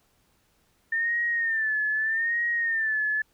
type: tone with vibrato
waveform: sine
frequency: 1800 Hz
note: A6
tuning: 39 cents sharp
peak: -23 dBFS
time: 0.92-3.22 s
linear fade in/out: 5 ms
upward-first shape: sine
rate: 0.81 Hz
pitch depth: 83 cents each way
effects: pink hiss -67 dBFS RMS until 3.33 s